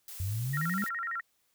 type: noise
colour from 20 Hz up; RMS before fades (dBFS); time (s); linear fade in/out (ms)
blue; -44; 0.08-0.89; 2
type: exponential sweep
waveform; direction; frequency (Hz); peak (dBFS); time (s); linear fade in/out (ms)
sine; up; 89.7 to 210.9; -30; 0.2-0.84; 0
type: tone with vibrato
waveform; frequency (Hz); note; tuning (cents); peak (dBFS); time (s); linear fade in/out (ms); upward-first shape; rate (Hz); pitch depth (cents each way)
sine; 1600; G6; +35; -32; 0.53-1.21; 10; square; 12; 270
effects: white hiss -73 dBFS RMS until 1.54 s